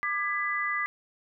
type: chord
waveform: sine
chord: G# diminished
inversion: second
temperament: just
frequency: 1196.1 / 1661.2 / 1993.5 Hz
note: D6 / G#6 / B6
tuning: +31 / 0 / +16 cents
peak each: -31 / -35 / -29 dBFS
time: 0.03-0.86 s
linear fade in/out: 0 ms
effects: none